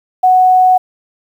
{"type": "tone", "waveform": "sine", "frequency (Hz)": 740, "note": "F#5", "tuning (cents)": 0, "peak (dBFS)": -5, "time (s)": [0.23, 0.78], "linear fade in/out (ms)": 10, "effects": ["7-bit"]}